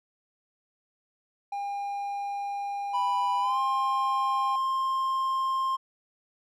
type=tone; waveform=triangle; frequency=805 Hz; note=G5; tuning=46 cents sharp; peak=-28 dBFS; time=1.52-4.56 s; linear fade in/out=5 ms
type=tone with pitch glide; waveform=triangle; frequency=987.8 to 1058.7 Hz; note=B5 to C6; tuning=0 to +20 cents; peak=-23 dBFS; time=2.93-5.77 s; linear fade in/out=20 ms; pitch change=+120 cents; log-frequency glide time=3.4-3.59 s
effects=none